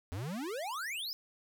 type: exponential sweep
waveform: square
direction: up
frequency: 82.41 to 5350 Hz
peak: -37 dBFS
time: 0.12-1.13 s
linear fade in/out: 0 ms
effects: 13-bit